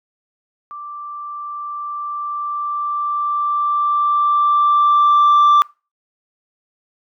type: tone with level ramp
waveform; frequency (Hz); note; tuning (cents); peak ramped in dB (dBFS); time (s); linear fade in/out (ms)
sine; 1174.7; D6; 0; -29 to -5; 0.71-5.62; 0
effects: noise-tail reverb RT60 0.3 s tail -26 dB re dry + tanh soft clip ceiling -7 dBFS